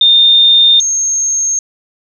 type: tone pair in turn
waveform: sine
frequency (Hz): 3631 / 6442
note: A#7 / G8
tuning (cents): -46 / +46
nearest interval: minor seventh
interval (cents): 992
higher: second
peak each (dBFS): -4 / -11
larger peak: first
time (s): 0.01-0.8 / 0.8-1.59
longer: neither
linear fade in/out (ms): 2
effects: none